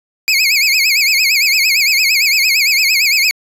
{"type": "tone with vibrato", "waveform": "25% pulse", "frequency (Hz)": 2349, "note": "D7", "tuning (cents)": 0, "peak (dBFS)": -6, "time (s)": [0.28, 3.31], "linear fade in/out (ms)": 0, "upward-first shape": "sine", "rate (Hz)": 8.8, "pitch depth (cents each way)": 170, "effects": ["resampled to 32000 Hz"]}